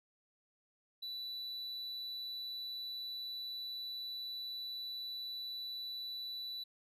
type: tone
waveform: triangle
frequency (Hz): 3964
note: B7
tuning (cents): +6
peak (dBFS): -39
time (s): 1.02-6.64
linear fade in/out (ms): 10
effects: resampled to 32000 Hz